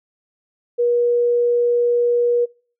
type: tone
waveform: sine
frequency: 480 Hz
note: B4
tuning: 49 cents flat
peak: -14 dBFS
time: 0.78-2.46 s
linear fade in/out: 20 ms
effects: noise-tail reverb RT60 0.4 s tail -24 dB re dry